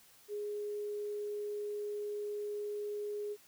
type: tone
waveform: sine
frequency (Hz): 415.3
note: G#4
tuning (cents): 0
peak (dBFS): -36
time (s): 0.28-3.37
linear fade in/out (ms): 50
effects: white hiss -62 dBFS RMS until 3.47 s